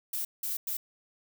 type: noise bursts at uneven times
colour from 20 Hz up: violet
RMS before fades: -33 dBFS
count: 3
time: 0.13-0.25 / 0.43-0.57 / 0.67-0.77 s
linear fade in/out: 5 ms
effects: none